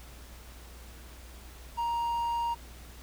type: tone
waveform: triangle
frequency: 938 Hz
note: A#5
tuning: 11 cents sharp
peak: -26 dBFS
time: 1.77-2.55 s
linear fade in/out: 20 ms
effects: added 60 Hz sine -47 dBFS peak until 3.02 s + pink hiss -52 dBFS RMS until 3.02 s